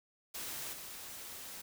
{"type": "noise with level steps", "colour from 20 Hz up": "white", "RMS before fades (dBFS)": [-42, -47], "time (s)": [0.34, 1.62], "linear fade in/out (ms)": 10, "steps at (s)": 0.73, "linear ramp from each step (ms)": 2, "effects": []}